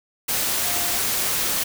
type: tone in noise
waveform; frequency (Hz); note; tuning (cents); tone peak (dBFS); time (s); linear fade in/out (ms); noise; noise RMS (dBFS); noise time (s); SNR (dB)
sine; 703; F5; +11; -34; 0.64-0.98; 10; white; -23; 0.28-1.64; -14
effects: none